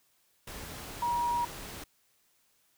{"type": "tone in noise", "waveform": "sine", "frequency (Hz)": 954, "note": "A#5", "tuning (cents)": 40, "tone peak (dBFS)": -27, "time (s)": [1.02, 1.45], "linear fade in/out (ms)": 5, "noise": "pink", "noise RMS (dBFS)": -43, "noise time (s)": [0.47, 1.84], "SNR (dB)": 13, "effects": ["white hiss -70 dBFS RMS until 2.77 s"]}